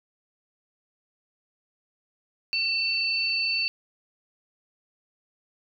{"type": "tone pair together", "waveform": "sine", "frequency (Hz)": [2686, 4517], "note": ["E7", "C#8"], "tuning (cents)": [32, 32], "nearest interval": "major sixth", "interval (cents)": 900, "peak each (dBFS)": -26, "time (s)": [2.53, 3.68], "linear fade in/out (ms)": 0, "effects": []}